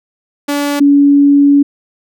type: tone pair in turn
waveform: sawtooth / sine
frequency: 287.4 / 283.9 Hz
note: D4 / C#4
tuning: -37 / +41 cents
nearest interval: unison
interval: 22 cents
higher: first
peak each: -9 / -4 dBFS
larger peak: second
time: 0.48-0.8 / 0.8-1.63 s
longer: second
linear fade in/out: 10 ms
effects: none